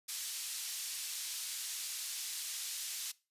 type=band-pass noise; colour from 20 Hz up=pink; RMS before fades=-41 dBFS; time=0.08-3.12 s; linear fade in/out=10 ms; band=4300 to 13000 Hz; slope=12 dB/octave; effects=noise-tail reverb RT60 0.3 s tail -21 dB re dry + resampled to 32000 Hz